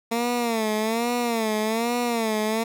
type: tone with vibrato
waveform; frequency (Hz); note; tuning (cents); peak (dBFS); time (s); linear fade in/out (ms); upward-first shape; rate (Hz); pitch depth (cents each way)
15% pulse; 228; A#3; -38; -16; 0.11-2.64; 10; sine; 1.2; 110
effects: none